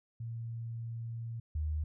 sine tone pair in turn, 115.4 / 76.75 Hz, A#2 / D#2, -17 / -23 cents, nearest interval perfect fifth, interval 706 cents, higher first, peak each -37 / -31 dBFS, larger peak second, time 0.2-1.4 / 1.55-1.84 s, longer first, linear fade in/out 5 ms, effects none

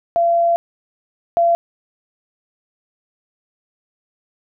sine tone pair in turn, 682 / 682 Hz, F5 / F5, -41 / -41 cents, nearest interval unison, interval 0 cents, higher neither, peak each -12 / -11 dBFS, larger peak second, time 0.16-0.56 / 1.37-1.55 s, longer first, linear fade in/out 0 ms, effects none

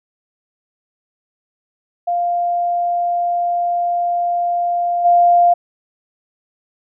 sine tone with level steps, 698.5 Hz, F5, in tune, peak -15 / -8 dBFS, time 2.07-5.54 s, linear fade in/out 10 ms, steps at 5.04 s, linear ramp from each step 20 ms, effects none

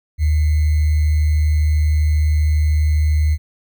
sine tone with sample-and-hold, 76.3 Hz, D#2, 33 cents flat, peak -12 dBFS, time 0.18-3.38 s, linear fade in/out 50 ms, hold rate 2100 Hz, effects none

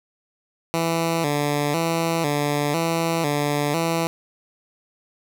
10% pulse tone with vibrato, 155.56 Hz, D#3, in tune, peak -12 dBFS, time 0.74-4.07 s, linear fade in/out 0 ms, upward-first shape square, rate 1 Hz, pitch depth 110 cents each way, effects none

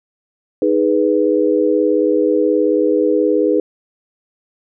sine chord, G# minor, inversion second, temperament equal, 311.1 / 415.3 / 493.9 Hz, D#4 / G#4 / B4, 0 / 0 / 0 cents, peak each -16 dBFS, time 0.62-3.6 s, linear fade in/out 2 ms, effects none

